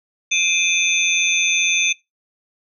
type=tone cluster; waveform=sine; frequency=2387 / 2562 / 3543 / 6220 Hz; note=D7 / E7 / A7 / G8; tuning=+28 / -50 / +11 / -14 cents; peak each=-21 dBFS; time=0.31-1.93 s; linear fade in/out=10 ms; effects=noise-tail reverb RT60 0.2 s tail -22 dB re dry